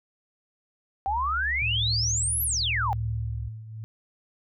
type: exponential two-way sweep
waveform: sine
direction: up then down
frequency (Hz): 760 to 12000 to 760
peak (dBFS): -24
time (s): 1.06-2.93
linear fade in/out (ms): 0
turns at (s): 2.43
type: tone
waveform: sine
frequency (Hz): 69.1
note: C#2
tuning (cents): -5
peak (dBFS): -32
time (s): 1.07-3.49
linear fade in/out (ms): 10
type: tone with tremolo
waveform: sine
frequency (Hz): 110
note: A2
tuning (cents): 0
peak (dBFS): -26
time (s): 1.62-3.84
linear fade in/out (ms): 0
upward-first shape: triangle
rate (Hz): 0.86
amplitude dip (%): 80
effects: none